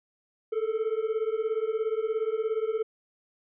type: beating tone pair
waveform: triangle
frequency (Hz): 432.3 / 449.3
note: A4 / A4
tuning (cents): -31 / +36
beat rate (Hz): 17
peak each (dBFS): -27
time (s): 0.52-2.83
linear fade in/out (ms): 10
effects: resampled to 8000 Hz